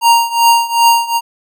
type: tone with tremolo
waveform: square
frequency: 932.3 Hz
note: A#5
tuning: in tune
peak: -5 dBFS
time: 0.01-1.21 s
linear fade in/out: 50 ms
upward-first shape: triangle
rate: 2.6 Hz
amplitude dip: 90%
effects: none